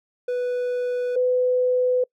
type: tone pair in turn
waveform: triangle / sine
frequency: 493.9 / 501.7 Hz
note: B4 / B4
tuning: 0 / +27 cents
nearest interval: unison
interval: 27 cents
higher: second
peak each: -20 / -17 dBFS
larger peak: second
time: 0.28-1.16 / 1.16-2.04 s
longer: neither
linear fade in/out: 5 ms
effects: noise-tail reverb RT60 0.1 s tail -26 dB re dry